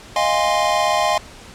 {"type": "chord", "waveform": "square", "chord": "F minor seventh", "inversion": "third", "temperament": "equal with one note detuned", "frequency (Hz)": [622.3, 698.5, 820.1, 1046.5], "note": ["Eb5", "F5", "Ab5", "C6"], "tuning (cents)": [0, 0, -22, 0], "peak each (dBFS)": -22, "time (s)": [0.16, 1.18], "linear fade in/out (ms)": 2, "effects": ["pink hiss -40 dBFS RMS until 1.54 s", "low-pass 8000 Hz 12 dB/octave"]}